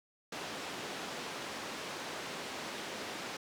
pink band-pass noise, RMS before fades -42 dBFS, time 0.32-3.37 s, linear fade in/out 5 ms, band 270 to 5700 Hz, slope 12 dB/octave, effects none

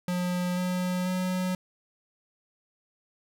square tone with pitch steps, 179.1 / 181.39 / 183.71 Hz, F3 / F#3 / F#3, +44 / -34 / -12 cents, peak -27 dBFS, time 0.08-1.55 s, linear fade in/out 2 ms, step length 490 ms, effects none

